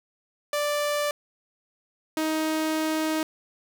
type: tone pair in turn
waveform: sawtooth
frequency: 587.3 / 314.2 Hz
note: D5 / D#4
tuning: 0 / +17 cents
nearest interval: major seventh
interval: 1083 cents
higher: first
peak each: -20 / -20 dBFS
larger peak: neither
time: 0.53-1.11 / 2.17-3.23 s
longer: second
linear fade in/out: 2 ms
effects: none